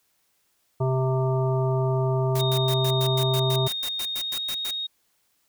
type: harmonic tone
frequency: 130.8 Hz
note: C3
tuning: in tune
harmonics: 1 / 3 / 5 / 7 / 9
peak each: -22 / -27 / -30 / -34 / -37 dBFS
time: 0.8-3.68 s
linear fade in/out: 10 ms
type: noise bursts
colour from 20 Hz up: white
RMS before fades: -34 dBFS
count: 15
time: 2.35-4.71 s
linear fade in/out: 5 ms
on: 64 ms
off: 100 ms
type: tone with pitch glide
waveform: sine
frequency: 3700 to 3734 Hz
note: A#7 to A#7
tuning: -14 to +2 cents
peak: -27 dBFS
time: 2.39-4.87 s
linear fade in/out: 10 ms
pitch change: +16 cents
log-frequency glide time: 4.09-4.39 s
effects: white hiss -69 dBFS RMS until 5.48 s

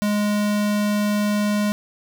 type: tone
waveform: square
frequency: 207.7 Hz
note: G#3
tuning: in tune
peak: -19 dBFS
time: 0.02-1.72 s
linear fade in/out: 0 ms
effects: none

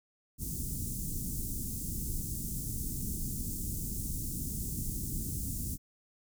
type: band-stop noise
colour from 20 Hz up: pink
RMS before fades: -36 dBFS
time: 0.38-5.78 s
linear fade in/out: 50 ms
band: 260 to 7200 Hz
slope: 24 dB/octave
effects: none

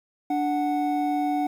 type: tone pair together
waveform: triangle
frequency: 293.7 / 740 Hz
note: D4 / F#5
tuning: 0 / 0 cents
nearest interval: octave + major third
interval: 1600 cents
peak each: -23 dBFS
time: 0.3-1.47 s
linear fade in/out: 5 ms
effects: 9-bit

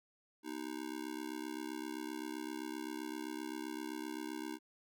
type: tone with amplitude modulation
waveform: square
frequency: 311.1 Hz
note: D#4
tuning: in tune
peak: -37 dBFS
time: 0.43-4.59 s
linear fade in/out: 50 ms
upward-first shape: sine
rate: 67.7 Hz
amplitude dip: 100%
effects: none

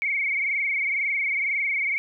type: tone with frequency modulation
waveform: sine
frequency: 2217 Hz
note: C#7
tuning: in tune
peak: -22 dBFS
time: 0.02-1.98 s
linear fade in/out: 0 ms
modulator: 22 Hz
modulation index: 4.5
effects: none

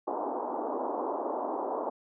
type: band-pass noise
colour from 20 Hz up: white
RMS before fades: -33 dBFS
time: 0.07-1.9 s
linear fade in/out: 10 ms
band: 260 to 1000 Hz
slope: 48 dB/octave
effects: none

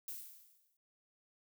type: noise with exponential decay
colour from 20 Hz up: violet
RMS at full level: -42 dBFS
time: 0.08-0.77 s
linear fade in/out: 2 ms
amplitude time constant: 150 ms
effects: none

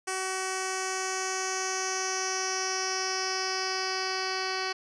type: tone with low-pass filter sweep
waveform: 10% pulse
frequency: 377.1 Hz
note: F#4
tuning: 33 cents sharp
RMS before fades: -31 dBFS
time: 0.07-4.73 s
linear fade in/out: 10 ms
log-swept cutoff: 8000 to 4400 Hz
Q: 5.1
effects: none

